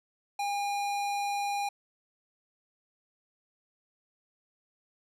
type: tone with hard clipping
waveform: sine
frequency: 810 Hz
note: G#5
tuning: 43 cents flat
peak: -31 dBFS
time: 0.39-1.69 s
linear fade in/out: 5 ms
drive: 18 dB
effects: none